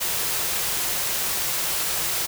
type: band-stop noise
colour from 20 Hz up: white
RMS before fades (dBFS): -25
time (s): 0-2.27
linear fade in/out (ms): 20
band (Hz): 210 to 300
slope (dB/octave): 96
effects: none